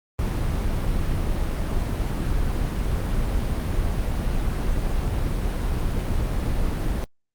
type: noise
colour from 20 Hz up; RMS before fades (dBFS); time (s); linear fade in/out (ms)
brown; -23; 0.19-7.04; 0
effects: Opus 32 kbps